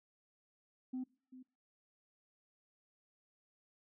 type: tone with echo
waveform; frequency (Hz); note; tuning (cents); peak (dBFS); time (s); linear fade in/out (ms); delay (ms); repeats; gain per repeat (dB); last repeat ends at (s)
sine; 256.4; C4; -35; -36; 0.93-1.04; 10; 390; 1; -15; 1.43
effects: noise-tail reverb RT60 0.5 s tail -25 dB re dry + tanh soft clip ceiling -35 dBFS